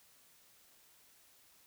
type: silence
effects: white hiss -65 dBFS RMS until 1.66 s